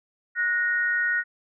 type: tone pair together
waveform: sine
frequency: 1461.5 / 1866 Hz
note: F#6 / A#6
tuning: -22 / +1 cents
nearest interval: major third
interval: 423 cents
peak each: -24 dBFS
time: 0.35-1.24 s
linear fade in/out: 50 ms
effects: none